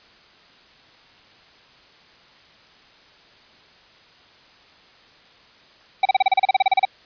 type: tone bursts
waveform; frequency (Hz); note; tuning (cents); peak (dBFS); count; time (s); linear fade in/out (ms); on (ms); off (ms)
square; 769; G5; -33; -13; 15; 6.03-6.852; 5; 24; 33
effects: white hiss -51 dBFS RMS until 7.05 s + resampled to 11025 Hz